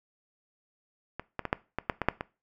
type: clicks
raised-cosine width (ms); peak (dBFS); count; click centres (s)
0.5; -20 / -16 / -16 / -9 / -15 / -10 / -13 / -6 / -17; 9; 1.196 / 1.393 / 1.453 / 1.529 / 1.786 / 1.898 / 2.017 / 2.086 / 2.209
effects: noise-tail reverb RT60 0.3 s tail -20 dB re dry